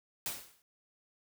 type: noise with exponential decay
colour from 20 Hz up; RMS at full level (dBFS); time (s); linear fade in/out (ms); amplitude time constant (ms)
white; -34; 0.26-0.62; 1; 78
effects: none